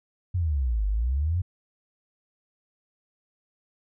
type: exponential two-way sweep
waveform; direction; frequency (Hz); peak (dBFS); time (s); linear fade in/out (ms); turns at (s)
sine; down then up; 93.7 to 48.48 to 93.7; -22; 0.34-1.42; 10; 0.87
effects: none